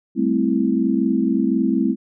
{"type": "chord", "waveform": "sine", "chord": "A minor seventh", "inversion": "third", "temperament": "equal", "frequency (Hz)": [196, 220, 261.6, 329.6], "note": ["G3", "A3", "C4", "E4"], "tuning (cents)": [0, 0, 0, 0], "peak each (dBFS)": [-23, -21, -20, -22], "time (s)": [0.15, 1.96], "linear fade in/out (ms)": 50, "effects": []}